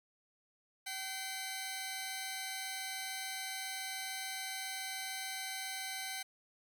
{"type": "tone pair together", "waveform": "10% pulse", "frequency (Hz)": [768, 2057], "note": ["G5", "C7"], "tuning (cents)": [-36, -30], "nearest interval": "octave + perfect fourth", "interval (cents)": 1706, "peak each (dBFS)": [-34, -33], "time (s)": [0.86, 6.23], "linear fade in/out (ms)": 10, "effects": []}